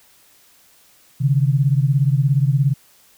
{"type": "beating tone pair", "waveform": "sine", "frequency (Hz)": [133.8, 150.8], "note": ["C3", "D3"], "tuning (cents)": [39, 46], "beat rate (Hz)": 17, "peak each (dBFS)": [-15, -18], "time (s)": [1.2, 2.74], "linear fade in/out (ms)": 20, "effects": ["white hiss -53 dBFS RMS until 3.17 s"]}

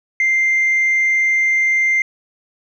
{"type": "tone", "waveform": "sine", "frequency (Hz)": 2093, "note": "C7", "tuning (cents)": 0, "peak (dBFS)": -11, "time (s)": [0.2, 2.02], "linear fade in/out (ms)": 2, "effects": ["tanh soft clip ceiling -10 dBFS"]}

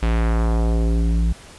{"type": "tone with low-pass filter sweep", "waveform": "square", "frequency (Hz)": 56.5, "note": "A1", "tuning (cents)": 47, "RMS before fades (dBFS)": -18, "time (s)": [0.02, 1.33], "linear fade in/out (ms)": 10, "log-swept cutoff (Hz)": [3200, 150], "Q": 1.2, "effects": ["pink hiss -43 dBFS RMS until 1.58 s", "resampled to 24000 Hz"]}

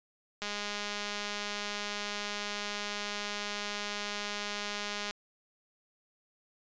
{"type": "click train", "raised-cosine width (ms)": 0.2, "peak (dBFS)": -19, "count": 967, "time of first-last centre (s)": [0.42, 5.109], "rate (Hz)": 206, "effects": ["resampled to 16000 Hz"]}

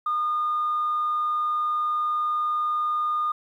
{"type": "tone", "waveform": "sine", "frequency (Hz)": 1220, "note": "D#6", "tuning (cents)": -34, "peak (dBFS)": -21, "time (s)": [0.06, 3.32], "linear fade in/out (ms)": 5, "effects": ["tanh soft clip ceiling -18 dBFS", "10-bit"]}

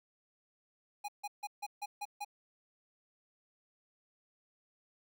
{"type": "tone bursts", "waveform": "square", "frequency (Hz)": 823, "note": "G#5", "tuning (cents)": -16, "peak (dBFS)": -38, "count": 7, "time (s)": [1.04, 2.248], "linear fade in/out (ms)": 10, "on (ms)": 44, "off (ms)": 150, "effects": []}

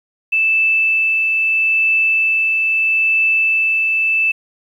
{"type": "tone with tremolo", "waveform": "sine", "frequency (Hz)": 2637, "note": "E7", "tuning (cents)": 0, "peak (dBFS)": -11, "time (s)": [0.32, 4.32], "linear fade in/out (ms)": 10, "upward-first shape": "triangle", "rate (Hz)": 0.77, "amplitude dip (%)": 25, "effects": ["8-bit"]}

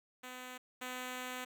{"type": "tone pair in turn", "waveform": "5% pulse", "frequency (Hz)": [252.6, 252.6], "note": ["B3", "B3"], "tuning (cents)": [39, 39], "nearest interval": "unison", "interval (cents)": 0, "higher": "neither", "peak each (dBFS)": [-34, -29], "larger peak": "second", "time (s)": [[0.23, 0.58], [0.81, 1.45]], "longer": "second", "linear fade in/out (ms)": 10, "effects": []}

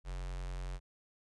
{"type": "tone with notch filter", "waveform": "square", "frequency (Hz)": 45.32, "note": "F#1", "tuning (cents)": -35, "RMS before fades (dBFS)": -40, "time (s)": [0.04, 0.8], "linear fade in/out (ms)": 50, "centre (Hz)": 260, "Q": 1, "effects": ["resampled to 22050 Hz"]}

